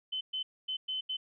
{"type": "tone bursts at uneven times", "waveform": "sine", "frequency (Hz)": 3049, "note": "G7", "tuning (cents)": -49, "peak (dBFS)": -32, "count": 5, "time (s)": [[0.12, 0.21], [0.33, 0.43], [0.68, 0.77], [0.88, 1.01], [1.09, 1.17]], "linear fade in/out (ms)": 10, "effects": []}